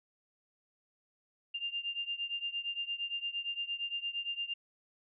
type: beating tone pair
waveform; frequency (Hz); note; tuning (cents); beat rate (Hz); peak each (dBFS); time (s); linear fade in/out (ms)
sine; 2794 / 2802.7; F7 / F7; 0 / +5; 8.7; -37 / -39; 1.54-4.54; 10
effects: none